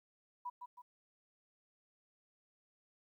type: tone with echo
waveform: sine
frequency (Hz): 980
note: B5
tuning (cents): -14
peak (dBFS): -39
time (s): 0.45-0.5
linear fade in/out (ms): 10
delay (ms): 160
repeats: 2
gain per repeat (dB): -6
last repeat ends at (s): 0.82
effects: 13-bit